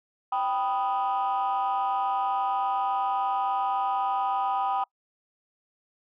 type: chord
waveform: sine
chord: G augmented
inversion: none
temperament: equal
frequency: 784 / 987.8 / 1244.5 Hz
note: G5 / B5 / D#6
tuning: 0 / 0 / 0 cents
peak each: -25 / -28 / -30 dBFS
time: 0.32-4.84 s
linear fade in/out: 5 ms
effects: noise-tail reverb RT60 0.1 s tail -26 dB re dry + tanh soft clip ceiling -19 dBFS